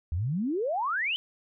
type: exponential sweep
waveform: sine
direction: up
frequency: 75.2 to 3136 Hz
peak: -26 dBFS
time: 0.12-1.16 s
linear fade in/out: 0 ms
effects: none